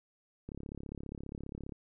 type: click train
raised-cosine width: 3 ms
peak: -29 dBFS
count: 44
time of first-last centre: 0.49-1.722 s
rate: 34.9 Hz
effects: none